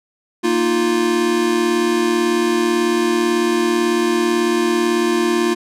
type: chord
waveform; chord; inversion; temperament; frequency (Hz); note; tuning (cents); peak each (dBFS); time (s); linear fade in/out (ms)
square; Bb suspended fourth; none; equal; 233.1 / 311.1 / 349.2; Bb3 / Eb4 / F4; 0 / 0 / 0; -22 / -23 / -17; 0.43-5.55; 20
effects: low-pass 10000 Hz 12 dB/octave

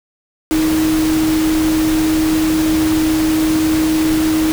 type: tone in noise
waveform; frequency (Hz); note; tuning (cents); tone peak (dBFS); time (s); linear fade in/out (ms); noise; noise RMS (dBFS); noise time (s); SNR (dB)
sine; 314.9; D#4; +21; -12; 0.51-4.52; 0; pink; -23; 0.51-4.52; +8
effects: none

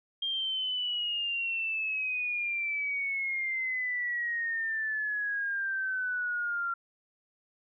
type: exponential sweep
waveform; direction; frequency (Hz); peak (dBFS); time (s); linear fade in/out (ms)
sine; down; 3213 to 1374; -29; 0.22-6.74; 5
effects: none

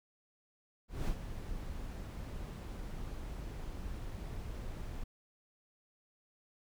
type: noise with ADSR envelope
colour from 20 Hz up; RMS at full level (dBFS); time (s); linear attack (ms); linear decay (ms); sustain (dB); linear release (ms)
brown; -33; 0.88-5.04; 200; 70; -9; 7
effects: none

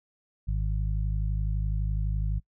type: harmonic tone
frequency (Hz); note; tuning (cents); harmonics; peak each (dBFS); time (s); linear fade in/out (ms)
51.91; G#1; 0; 1 / 2 / 3; -26 / -32 / -36; 0.47-2.4; 20
effects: noise-tail reverb RT60 0.1 s tail -24 dB re dry

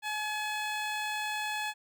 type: tone with notch filter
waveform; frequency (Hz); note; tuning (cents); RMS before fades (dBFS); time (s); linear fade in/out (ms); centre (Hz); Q
15% pulse; 850; G#5; +40; -34; 0.02-1.74; 50; 11000; 1.2
effects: none

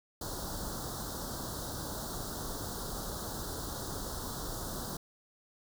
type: band-stop noise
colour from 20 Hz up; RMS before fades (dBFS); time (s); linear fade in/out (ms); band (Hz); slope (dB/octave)
pink; -39; 0.21-4.97; 5; 1500 to 3700; 48
effects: none

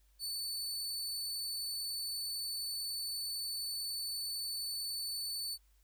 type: tone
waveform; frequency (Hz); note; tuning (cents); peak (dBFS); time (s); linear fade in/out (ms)
sawtooth; 4489; C#8; +21; -34; 0.19-5.58; 50
effects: added 50 Hz sine -65 dBFS peak until 5.83 s + white hiss -75 dBFS RMS until 5.83 s

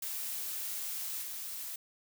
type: noise with level steps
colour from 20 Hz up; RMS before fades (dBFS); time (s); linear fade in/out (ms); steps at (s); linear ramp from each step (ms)
blue; -38 / -41; 0.02-1.76; 5; 1.21; 20
effects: none

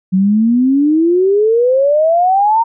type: exponential sweep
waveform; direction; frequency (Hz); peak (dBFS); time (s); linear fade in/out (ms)
sine; up; 183.4 to 932.3; -8; 0.12-2.64; 20
effects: none

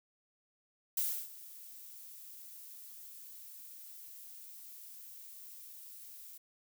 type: noise with ADSR envelope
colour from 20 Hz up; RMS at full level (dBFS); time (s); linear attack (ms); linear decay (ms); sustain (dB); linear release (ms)
violet; -32; 0.97-6.38; 5; 300; -19; 9
effects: none

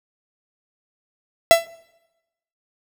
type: tone with exponential decay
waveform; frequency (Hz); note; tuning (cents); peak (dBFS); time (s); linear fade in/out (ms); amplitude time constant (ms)
45% pulse; 668; E5; +23; -4; 1.51-1.67; 0; 33
effects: noise-tail reverb RT60 1.0 s tail -24 dB re dry

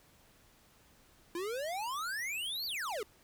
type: exponential two-way sweep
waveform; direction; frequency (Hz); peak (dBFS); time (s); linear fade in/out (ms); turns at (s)
square; up then down; 331.7 to 4699 to 385.6; -36; 1.35-3.03; 2; 2.66
effects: pink hiss -64 dBFS RMS until 3.23 s

